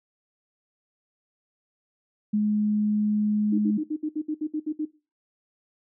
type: tone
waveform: sine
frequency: 210.4 Hz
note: G#3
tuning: 23 cents sharp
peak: -20 dBFS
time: 2.33-3.78 s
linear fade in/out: 10 ms
type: tone bursts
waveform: sine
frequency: 306.1 Hz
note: D#4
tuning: 28 cents flat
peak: -24 dBFS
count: 11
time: 3.52-4.854 s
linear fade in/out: 10 ms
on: 64 ms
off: 63 ms
effects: noise-tail reverb RT60 0.3 s tail -18 dB re dry